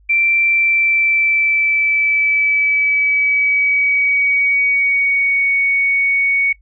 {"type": "tone with pitch glide", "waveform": "sine", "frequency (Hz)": [2349, 2230], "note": ["D7", "C#7"], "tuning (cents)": [0, 10], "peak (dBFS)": -12, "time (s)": [0.09, 6.53], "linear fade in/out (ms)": 10, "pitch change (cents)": -90, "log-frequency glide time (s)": [0.42, 5.54], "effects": ["noise-tail reverb RT60 0.1 s tail -20 dB re dry", "added 50 Hz sine -47 dBFS peak until 6.61 s"]}